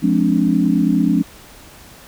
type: chord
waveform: sine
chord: D half-diminished seventh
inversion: first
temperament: just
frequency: 176.2 / 211.4 / 264.3 / 293.7 Hz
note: F3 / Ab3 / C4 / D4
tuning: +16 / +31 / +18 / 0 cents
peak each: -18 dBFS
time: 0.02-1.23 s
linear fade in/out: 20 ms
effects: pink hiss -42 dBFS RMS until 2.07 s